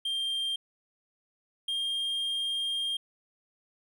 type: tone pair in turn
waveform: triangle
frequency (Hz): 3183 / 3211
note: G7 / G7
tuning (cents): +26 / +41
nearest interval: unison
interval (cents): 15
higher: second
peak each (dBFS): -27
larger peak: neither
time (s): 0.05-0.56 / 1.68-2.97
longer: second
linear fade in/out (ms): 5
effects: none